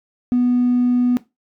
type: tone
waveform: triangle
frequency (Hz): 246.2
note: B3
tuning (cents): -5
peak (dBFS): -10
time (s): 0.32-1.17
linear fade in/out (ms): 0
effects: noise-tail reverb RT60 0.2 s tail -18 dB re dry + tanh soft clip ceiling -10 dBFS